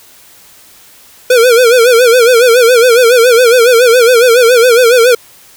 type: tone with vibrato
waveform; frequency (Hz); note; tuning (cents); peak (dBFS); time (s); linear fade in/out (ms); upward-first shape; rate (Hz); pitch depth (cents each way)
square; 481; B4; -46; -4; 1.3-5.15; 5; sine; 7.2; 110
effects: white hiss -40 dBFS RMS until 5.56 s